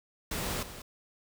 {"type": "noise with echo", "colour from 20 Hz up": "pink", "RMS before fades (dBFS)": -34, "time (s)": [0.31, 0.63], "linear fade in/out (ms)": 5, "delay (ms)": 190, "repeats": 1, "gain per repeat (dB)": -11, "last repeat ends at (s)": 0.82, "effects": []}